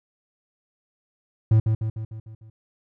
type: tone with echo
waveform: triangle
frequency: 110 Hz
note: A2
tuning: in tune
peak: -11 dBFS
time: 1.51-1.6 s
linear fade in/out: 5 ms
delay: 150 ms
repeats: 6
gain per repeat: -5 dB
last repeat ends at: 2.5 s
effects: none